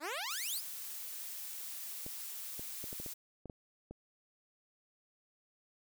10% pulse exponential sweep, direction up, 274.9 to 5600 Hz, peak -29 dBFS, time 0-0.62 s, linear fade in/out 50 ms
blue noise, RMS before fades -44 dBFS, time 0.3-3.14 s, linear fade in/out 10 ms
clicks, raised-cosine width 2 ms, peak -33 dBFS, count 9, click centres 2.064 / 2.595 / 2.841 / 2.929 / 3 / 3.062 / 3.457 / 3.498 / 3.91 s
effects none

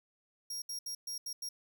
sawtooth tone bursts at uneven times, 5600 Hz, F8, 4 cents sharp, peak -35 dBFS, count 6, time 0.5-0.62 / 0.69-0.79 / 0.86-0.95 / 1.07-1.18 / 1.26-1.33 / 1.42-1.49 s, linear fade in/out 5 ms, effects none

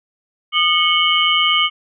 sine tone cluster, 1221 / 2202 / 2937 / 3105 Hz, D#6 / C#7 / F#7 / G7, -33 / -12 / -13 / -17 cents, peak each -18 dBFS, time 0.52-1.7 s, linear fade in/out 50 ms, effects none

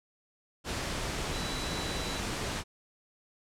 sine tone in noise, 3951 Hz, B7, in tune, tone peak -41 dBFS, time 1.31-2.21 s, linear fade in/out 50 ms, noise pink, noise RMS -34 dBFS, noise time 0.64-2.64 s, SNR -10 dB, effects low-pass 8000 Hz 12 dB/octave

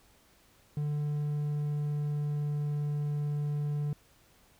triangle tone with pitch glide, 147.9 to 146.96 Hz, D3 to D3, +13 to +2 cents, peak -27 dBFS, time 0.77-3.93 s, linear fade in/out 2 ms, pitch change -11 cents, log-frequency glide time 0.89-3.04 s, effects pink hiss -63 dBFS RMS until 4.59 s

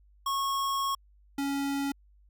square tone pair in turn, 1096 / 278.8 Hz, C#6 / C#4, -20 / +10 cents, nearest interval 2 octaves, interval 2370 cents, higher first, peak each -28 / -29 dBFS, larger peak first, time 0.26-0.95 / 1.38-1.92 s, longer first, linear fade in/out 5 ms, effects added 50 Hz sine -57 dBFS peak until 2.29 s

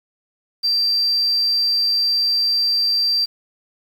sine tone, 4699 Hz, D8, in tune, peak -14 dBFS, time 0.63-3.26 s, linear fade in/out 20 ms, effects tanh soft clip ceiling -12 dBFS + 7-bit

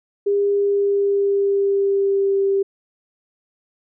sine tone with pitch glide, 403.4 to 393 Hz, G4 to G4, +50 to +4 cents, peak -15 dBFS, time 0.26-2.63 s, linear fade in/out 10 ms, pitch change -46 cents, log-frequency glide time 0.51-2.41 s, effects none

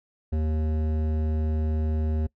triangle tone with hard clipping, 77.78 Hz, D#2, in tune, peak -25 dBFS, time 0.32-2.27 s, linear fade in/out 10 ms, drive 17 dB, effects noise-tail reverb RT60 0.1 s tail -23 dB re dry

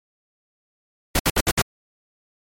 pink noise bursts, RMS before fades -18 dBFS, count 5, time 1.15-1.619 s, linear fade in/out 5 ms, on 45 ms, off 61 ms, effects MP3 64 kbps

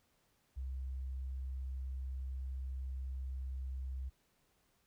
sine tone, 65.41 Hz, C2, in tune, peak -38 dBFS, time 0.56-4.1 s, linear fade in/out 20 ms, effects pink hiss -75 dBFS RMS until 4.86 s

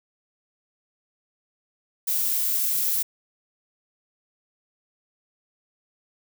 violet noise, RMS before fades -24 dBFS, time 2.07-3.03 s, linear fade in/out 10 ms, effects none

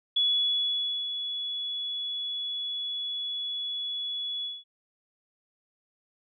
sine tone with ADSR envelope, 3395 Hz, G#7, 37 cents sharp, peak -21 dBFS, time 0.16-4.64 s, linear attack 8 ms, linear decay 900 ms, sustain -9 dB, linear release 200 ms, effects none

